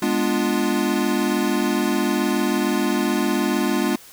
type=chord; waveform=square; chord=G# diminished seventh; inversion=none; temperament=equal; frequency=207.7 / 246.9 / 293.7 / 349.2 Hz; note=G#3 / B3 / D4 / F4; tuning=0 / 0 / 0 / 0 cents; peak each=-25 dBFS; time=0.02-3.96 s; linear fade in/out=5 ms; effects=white hiss -45 dBFS RMS until 4.12 s